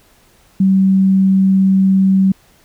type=tone; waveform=sine; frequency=191.6 Hz; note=G3; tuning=39 cents flat; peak=-8 dBFS; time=0.6-2.32 s; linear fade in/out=5 ms; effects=pink hiss -51 dBFS RMS until 2.64 s